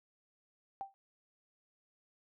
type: tone with exponential decay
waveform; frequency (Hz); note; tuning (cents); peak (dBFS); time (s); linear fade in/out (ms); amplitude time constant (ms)
sine; 783; G5; -2; -34; 0.81-0.94; 0; 28
effects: none